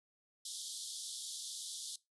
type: band-pass noise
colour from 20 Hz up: pink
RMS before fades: -45 dBFS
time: 0.45-1.96 s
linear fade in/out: 5 ms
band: 3300 to 11000 Hz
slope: 96 dB/octave
effects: noise-tail reverb RT60 0.2 s tail -20 dB re dry